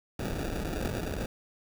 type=noise with sample-and-hold; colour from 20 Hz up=pink; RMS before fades=-33 dBFS; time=0.19-1.26 s; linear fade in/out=5 ms; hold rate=1050 Hz; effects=none